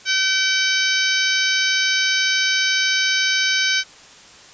harmonic tone, 766 Hz, G5, 40 cents flat, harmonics 2 / 3 / 4 / 5 / 6 / 7 / 8, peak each -21 / -23 / -24 / -25 / -26 / -26 / -27 dBFS, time 0.05-3.84 s, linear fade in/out 50 ms, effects white hiss -44 dBFS RMS until 4.53 s + resampled to 16000 Hz

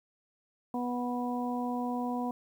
harmonic tone, 245.3 Hz, B3, 12 cents flat, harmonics 1 / 2 / 3 / 4, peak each -32 / -40 / -37 / -39 dBFS, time 0.74-2.31 s, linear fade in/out 2 ms, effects 10-bit

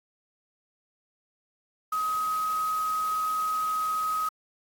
sine tone in noise, 1264 Hz, D#6, 27 cents sharp, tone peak -25 dBFS, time 1.92-4.29 s, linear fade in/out 5 ms, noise white, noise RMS -43 dBFS, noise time 1.92-4.29 s, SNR +15 dB, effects AAC 64 kbps

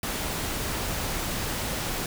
pink noise, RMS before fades -30 dBFS, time 0.03-2.06 s, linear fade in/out 2 ms, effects none

